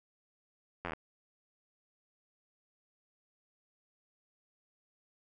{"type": "slowing click train", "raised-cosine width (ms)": 0.5, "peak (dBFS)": -22, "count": 8, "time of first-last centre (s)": [0.85, 0.934], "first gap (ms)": 11, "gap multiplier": 1.03, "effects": []}